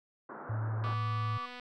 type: band-pass noise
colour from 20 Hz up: white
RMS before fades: -45 dBFS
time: 0.29-0.94 s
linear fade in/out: 5 ms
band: 160 to 1500 Hz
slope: 48 dB/octave
type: tone with pitch glide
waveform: sine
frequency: 110 to 109.18 Hz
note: A2 to A2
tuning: 0 to -13 cents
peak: -31 dBFS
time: 0.49-1.38 s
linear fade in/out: 10 ms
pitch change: -13 cents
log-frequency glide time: 0.77-1.03 s
type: tone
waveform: sine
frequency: 1158 Hz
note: D6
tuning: 25 cents flat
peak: -36 dBFS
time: 0.84-1.46 s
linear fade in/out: 5 ms
type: click train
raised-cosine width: 0.3 ms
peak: -30 dBFS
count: 188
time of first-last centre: 0.84-1.597 s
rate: 247 Hz
effects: none